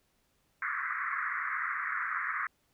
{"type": "band-pass noise", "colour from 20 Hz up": "pink", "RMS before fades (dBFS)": -34, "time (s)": [0.62, 2.47], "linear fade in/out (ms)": 2, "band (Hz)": [1100, 2100], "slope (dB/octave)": 96, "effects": ["pink hiss -73 dBFS RMS until 2.73 s"]}